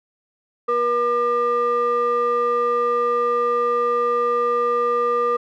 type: ring-modulated tone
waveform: triangle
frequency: 360 Hz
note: F#4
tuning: 47 cents flat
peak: -12 dBFS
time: 0.68-5.37 s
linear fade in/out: 10 ms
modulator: 840 Hz
effects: none